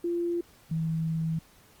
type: tone pair in turn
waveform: sine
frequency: 344.5 / 161.6 Hz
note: F4 / E3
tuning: -24 / -34 cents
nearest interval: octave + minor second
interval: 1310 cents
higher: first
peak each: -26 dBFS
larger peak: neither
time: 0.04-0.41 / 0.71-1.39 s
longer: second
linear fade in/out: 5 ms
effects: pink hiss -58 dBFS RMS until 1.8 s + Opus 32 kbps